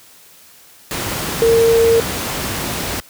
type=tone in noise; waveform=sine; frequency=458.7 Hz; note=A#4; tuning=28 cents flat; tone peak=-9 dBFS; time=1.42-2 s; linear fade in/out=0 ms; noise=pink; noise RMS=-22 dBFS; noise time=0.91-3 s; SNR=+10 dB; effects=white hiss -45 dBFS RMS until 3.09 s + high-pass 60 Hz 12 dB/octave